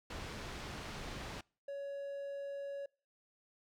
pink low-pass noise, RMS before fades -45 dBFS, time 0.1-1.41 s, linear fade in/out 5 ms, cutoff 5000 Hz, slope 12 dB/octave
triangle tone, 560 Hz, C#5, 18 cents sharp, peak -38 dBFS, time 1.68-2.86 s, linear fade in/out 5 ms
effects noise-tail reverb RT60 0.4 s tail -26 dB re dry

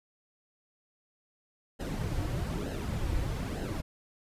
brown noise with flanger, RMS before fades -33 dBFS, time 1.79-3.82 s, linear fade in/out 20 ms, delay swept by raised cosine 0.85 to 4.95 ms, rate 1.1 Hz, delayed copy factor -0.65, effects resampled to 32000 Hz

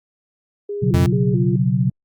sine tone with vibrato, 376.7 Hz, F#4, 31 cents sharp, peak -23 dBFS, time 0.69-1.56 s, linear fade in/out 5 ms, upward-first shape square, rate 2.3 Hz, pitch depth 140 cents each way
sine chord, B suspended second, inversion none, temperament equal, 123.47 / 138.59 / 185 Hz, B2 / C#3 / F#3, 0 / 0 / 0 cents, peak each -19 dBFS, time 0.82-1.9 s, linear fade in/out 10 ms
square tone, 89 Hz, F2, 33 cents sharp, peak -16 dBFS, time 0.94-1.06 s, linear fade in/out 0 ms
effects Opus 48 kbps

